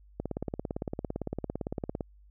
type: click train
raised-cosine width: 2 ms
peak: -19 dBFS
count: 33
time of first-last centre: 0.2-2.008 s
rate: 17.7 Hz
effects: added 50 Hz sine -54 dBFS peak until 2.3 s